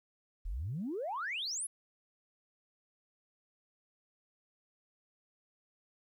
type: exponential sweep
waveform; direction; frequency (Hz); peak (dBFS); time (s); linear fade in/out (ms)
sine; up; 36.3 to 11230; -34; 0.45-1.67; 10
effects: tanh soft clip ceiling -30 dBFS + 12-bit